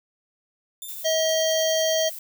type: tone with exponential decay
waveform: 5% pulse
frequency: 3576 Hz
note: A7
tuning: 27 cents sharp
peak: -24 dBFS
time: 0.82-1.28 s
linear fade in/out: 2 ms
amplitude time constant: 100 ms
type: noise with tremolo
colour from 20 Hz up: violet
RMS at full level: -35 dBFS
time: 0.88-2.19 s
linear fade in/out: 5 ms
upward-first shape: sine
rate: 10 Hz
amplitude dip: 25%
type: harmonic tone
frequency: 639 Hz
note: D#5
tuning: 46 cents sharp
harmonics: 1 / 3 / 5 / 7 / 9 / 10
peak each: -21 / -33 / -28 / -33 / -31 / -32 dBFS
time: 1.04-2.1 s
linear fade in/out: 20 ms
effects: none